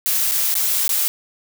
blue noise with dropouts, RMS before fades -19 dBFS, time 0.06-1.08 s, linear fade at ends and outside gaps 0 ms, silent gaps 0.312-0.318 / 0.541-0.553 / 0.879-0.892 s, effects none

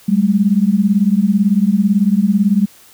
sine beating tone pair, 193 / 211 Hz, G3 / G#3, -27 / +28 cents, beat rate 18 Hz, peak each -13 dBFS, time 0.08-2.66 s, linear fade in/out 10 ms, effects white hiss -45 dBFS RMS until 2.93 s

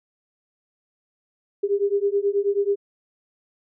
sine beating tone pair, 397.8 / 407.1 Hz, G4 / G#4, +25 / -35 cents, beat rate 9.3 Hz, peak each -22 dBFS, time 1.63-2.76 s, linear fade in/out 10 ms, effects none

